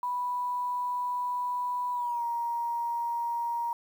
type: tone with pitch glide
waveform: sine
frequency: 985 to 940.5 Hz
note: B5 to A#5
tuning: -5 to +15 cents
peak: -28 dBFS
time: 0.03-3.73 s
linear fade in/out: 2 ms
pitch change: -80 cents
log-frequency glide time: 1.91-2.24 s
effects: 9-bit